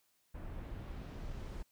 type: noise with low-pass filter sweep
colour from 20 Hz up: brown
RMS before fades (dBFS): -44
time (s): 0.34-1.63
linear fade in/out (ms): 10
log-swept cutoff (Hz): 2000 to 9900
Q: 0.73
effects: white hiss -75 dBFS RMS until 1.71 s